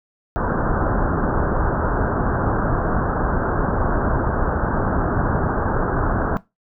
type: low-pass noise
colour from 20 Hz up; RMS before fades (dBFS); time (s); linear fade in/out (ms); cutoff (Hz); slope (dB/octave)
pink; -20; 0.36-6.37; 0; 1600; 96
effects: noise-tail reverb RT60 0.2 s tail -18 dB re dry